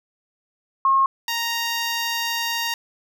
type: tone pair in turn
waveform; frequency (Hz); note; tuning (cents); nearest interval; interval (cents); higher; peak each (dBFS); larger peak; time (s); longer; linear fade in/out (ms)
sine / 10% pulse; 1079 / 931.9; C#6 / A#5; -47 / -1; minor third; 254; first; -14; neither; 0.85-1.06 / 1.28-2.74; second; 2
effects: none